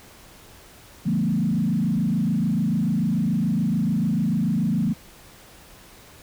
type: tone with frequency modulation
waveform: sine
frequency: 197.3 Hz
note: G3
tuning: 11 cents sharp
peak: -19 dBFS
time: 1.05-4.94 s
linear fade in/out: 20 ms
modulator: 26.9 Hz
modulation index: 1.8
effects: pink hiss -48 dBFS RMS until 6.22 s